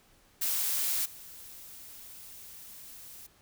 blue noise with level steps, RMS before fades -30 / -48 dBFS, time 0.41-3.27 s, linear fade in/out 10 ms, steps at 1.05 s, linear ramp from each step 10 ms, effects pink hiss -63 dBFS RMS until 3.41 s

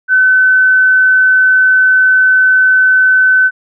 sine tone, 1517 Hz, F#6, 43 cents sharp, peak -5 dBFS, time 0.08-3.51 s, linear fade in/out 50 ms, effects none

